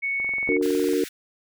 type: tone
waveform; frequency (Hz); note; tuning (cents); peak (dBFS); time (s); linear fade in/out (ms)
sine; 2217; C#7; 0; -23; 0.02-0.58; 20
type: click train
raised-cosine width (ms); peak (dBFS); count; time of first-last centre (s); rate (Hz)
1; -27; 17; 0.2-0.934; 21.8
type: chord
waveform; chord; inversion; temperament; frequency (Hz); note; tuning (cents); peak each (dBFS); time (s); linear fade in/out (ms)
sine; D augmented; none; just; 293.7 / 367.1 / 458.9; D4 / F#4 / A#4; 0 / -14 / -27; -24; 0.49-1.04; 0
type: high-pass noise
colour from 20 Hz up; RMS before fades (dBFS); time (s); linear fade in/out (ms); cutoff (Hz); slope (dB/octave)
pink; -38; 0.62-1.09; 10; 1400; 96
effects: none